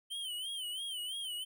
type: tone with vibrato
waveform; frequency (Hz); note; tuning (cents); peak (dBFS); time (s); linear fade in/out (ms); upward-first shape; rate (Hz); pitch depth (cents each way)
square; 3085; G7; -28; -38; 0.1-1.45; 20; sine; 3; 110
effects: none